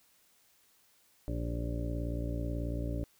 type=harmonic tone with a mistuned harmonic; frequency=58.27 Hz; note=A#1; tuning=in tune; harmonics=1 / 2 / 3 / 4 / 5 / 6 / 7 / 9 / 10; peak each=-35 / -38 / -45 / -48 / -40 / -52 / -48 / -49 / -45 dBFS; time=1.28-3.04 s; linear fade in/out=0 ms; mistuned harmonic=7; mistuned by=-27 cents; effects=white hiss -67 dBFS RMS until 3.19 s